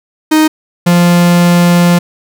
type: tone pair in turn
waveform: 45% pulse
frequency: 311.1 / 174.26 Hz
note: D#4 / F3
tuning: 0 / -4 cents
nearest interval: minor seventh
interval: 1004 cents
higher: first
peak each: -5 dBFS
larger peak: neither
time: 0.31-0.48 / 0.86-1.99 s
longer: second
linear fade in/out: 10 ms
effects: none